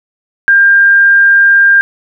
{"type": "tone", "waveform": "sine", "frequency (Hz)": 1599, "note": "G6", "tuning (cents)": 34, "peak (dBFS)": -3, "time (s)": [0.48, 1.81], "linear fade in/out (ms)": 0, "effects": []}